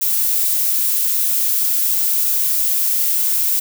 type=noise; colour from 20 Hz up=violet; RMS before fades=-17 dBFS; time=0.01-3.6 s; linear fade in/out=10 ms; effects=none